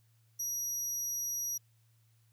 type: tone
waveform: 35% pulse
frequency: 5780 Hz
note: F#8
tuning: 41 cents flat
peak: -31 dBFS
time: 0.39-1.58 s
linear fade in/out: 10 ms
effects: added 113 Hz sine -65 dBFS peak until 2.32 s + white hiss -75 dBFS RMS until 2.32 s